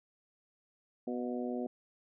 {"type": "harmonic tone with a mistuned harmonic", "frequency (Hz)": 123.47, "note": "B2", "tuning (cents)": 0, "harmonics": [2, 3, 4, 5, 6], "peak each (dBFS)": [-36, -40, -42, -44, -46], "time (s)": [1.07, 1.67], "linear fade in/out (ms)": 5, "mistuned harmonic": 6, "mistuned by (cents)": -44, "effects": []}